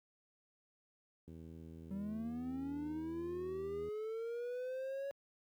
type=click train; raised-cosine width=3 ms; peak=-40 dBFS; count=213; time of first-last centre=1.28-3.884 s; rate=81.4 Hz
type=linear sweep; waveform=triangle; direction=up; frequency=190.2 to 560 Hz; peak=-37 dBFS; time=1.91-5.11 s; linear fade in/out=0 ms
effects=high-pass 60 Hz 12 dB/octave + 12-bit